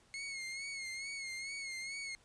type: tone with vibrato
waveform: sawtooth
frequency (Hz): 2168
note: C#7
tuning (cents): -39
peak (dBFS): -37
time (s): 0.14-2.15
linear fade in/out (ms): 0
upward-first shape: sine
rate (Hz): 2.3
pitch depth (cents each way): 58
effects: pink hiss -67 dBFS RMS until 2.24 s + resampled to 22050 Hz